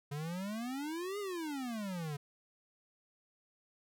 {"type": "exponential two-way sweep", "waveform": "square", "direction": "up then down", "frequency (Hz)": [140.2, 419.1, 140.2], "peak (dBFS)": -38, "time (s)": [0.11, 2.17], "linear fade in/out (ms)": 10, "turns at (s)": 1.19, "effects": []}